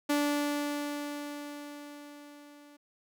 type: tone with level ramp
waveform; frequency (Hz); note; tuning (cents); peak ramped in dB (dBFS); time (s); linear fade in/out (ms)
sawtooth; 291.1; D4; -15; -21 to -49; 0.09-2.77; 10
effects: none